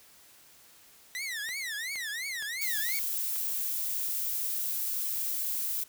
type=tone with vibrato; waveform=sawtooth; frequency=1932 Hz; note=B6; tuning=39 cents flat; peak=-30 dBFS; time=1.15-2.99 s; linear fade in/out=0 ms; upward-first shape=triangle; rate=2.9 Hz; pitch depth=290 cents each way
type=click train; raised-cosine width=0.2 ms; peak=-28 dBFS; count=5; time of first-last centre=1.49-3.359 s; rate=2.14 Hz
type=noise; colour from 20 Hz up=violet; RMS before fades=-32 dBFS; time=2.61-5.84 s; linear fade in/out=10 ms
effects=white hiss -57 dBFS RMS until 5.88 s